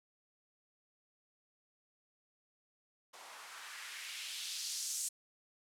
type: noise with band-pass filter sweep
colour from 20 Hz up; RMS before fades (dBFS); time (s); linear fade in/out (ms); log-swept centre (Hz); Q
blue; -43; 3.13-5.09; 10; 720 to 7700; 1.6
effects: low-pass 12000 Hz 12 dB/octave